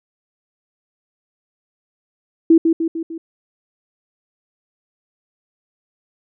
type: tone with echo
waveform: sine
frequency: 327.9 Hz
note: E4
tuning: 9 cents flat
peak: -6 dBFS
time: 2.5-2.58 s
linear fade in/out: 5 ms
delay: 150 ms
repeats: 4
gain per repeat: -5 dB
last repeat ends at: 3.18 s
effects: none